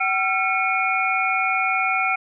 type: tone cluster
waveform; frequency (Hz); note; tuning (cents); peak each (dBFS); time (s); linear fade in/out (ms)
sine; 762 / 1360 / 2196 / 2421; G5 / F6 / C#7 / D#7; -49 / -46 / -17 / -48; -24; 0-2.16; 10
effects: none